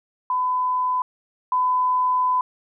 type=tone pair in turn; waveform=sine; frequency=1006 / 1006 Hz; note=B5 / B5; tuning=+32 / +32 cents; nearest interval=unison; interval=0 cents; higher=neither; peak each=-19 / -17 dBFS; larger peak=second; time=0.3-1.02 / 1.52-2.41 s; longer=second; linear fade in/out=2 ms; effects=none